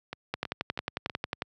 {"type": "two click trains", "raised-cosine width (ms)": 0.3, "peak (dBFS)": [-19, -13], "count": [4, 13], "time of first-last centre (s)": [[0.13, 1.098], [0.34, 1.421]], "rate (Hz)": [3.1, 11.1], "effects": ["high-pass 80 Hz 12 dB/octave"]}